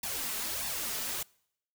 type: noise with flanger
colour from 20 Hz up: white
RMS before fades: -35 dBFS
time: 0.03-1.23 s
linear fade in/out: 5 ms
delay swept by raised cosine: 1.1 to 4.7 ms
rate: 1.6 Hz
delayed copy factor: +0.65
effects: noise-tail reverb RT60 0.7 s tail -25 dB re dry